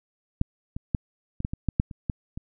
clicks, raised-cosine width 5 ms, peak -9 / -20 / -10 / -19 / -15 / -18 / -11 / -7 / -25 / -13 / -22 dBFS, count 11, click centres 0.414 / 0.765 / 0.948 / 1.404 / 1.449 / 1.535 / 1.687 / 1.799 / 1.912 / 2.098 / 2.375 s, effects none

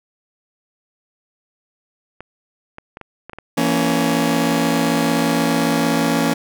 clicks, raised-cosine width 0.5 ms, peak -19 dBFS, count 9, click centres 2.206 / 2.784 / 2.971 / 3.013 / 3.296 / 3.333 / 3.386 / 3.902 / 4.519 s
sawtooth chord, A# diminished, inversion second, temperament just, 167.82 / 233.1 / 279.7 Hz, E3 / A#3 / C#4, +31 / 0 / +16 cents, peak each -18 / -16 / -15 dBFS, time 3.57-6.34 s, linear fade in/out 10 ms
effects none

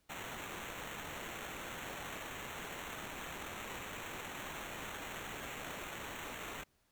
violet noise with sample-and-hold, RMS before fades -45 dBFS, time 0.09-6.64 s, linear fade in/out 10 ms, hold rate 4900 Hz, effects pink hiss -75 dBFS RMS until 6.91 s

